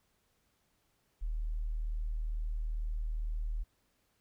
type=tone; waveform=sine; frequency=38.89 Hz; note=D#1; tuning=in tune; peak=-32 dBFS; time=1.21-3.64 s; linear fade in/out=20 ms; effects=pink hiss -75 dBFS RMS until 4.2 s